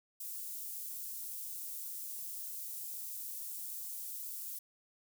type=high-pass noise; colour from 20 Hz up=white; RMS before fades=-43 dBFS; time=0.2-4.59 s; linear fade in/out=5 ms; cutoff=9700 Hz; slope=12 dB/octave; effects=none